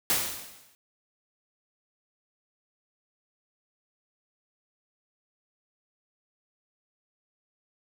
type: noise with exponential decay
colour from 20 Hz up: white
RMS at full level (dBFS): -23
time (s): 0.1-0.75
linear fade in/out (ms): 0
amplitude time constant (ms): 140
effects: none